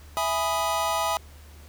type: chord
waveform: square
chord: E major seventh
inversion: none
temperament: equal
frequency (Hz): 659.3 / 830.6 / 987.8 / 1244.5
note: E5 / G#5 / B5 / D#6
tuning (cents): 0 / 0 / 0 / 0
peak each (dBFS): -30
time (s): 0.17-1.17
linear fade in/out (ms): 0
effects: added 74 Hz sine -45 dBFS peak until 1.68 s + pink hiss -53 dBFS RMS until 1.68 s